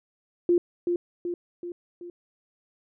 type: tone with echo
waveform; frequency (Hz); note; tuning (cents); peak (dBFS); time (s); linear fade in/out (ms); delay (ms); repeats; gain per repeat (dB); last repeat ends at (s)
sine; 349.2; F4; 0; -17; 0.49-0.58; 2; 380; 4; -5; 2.1
effects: none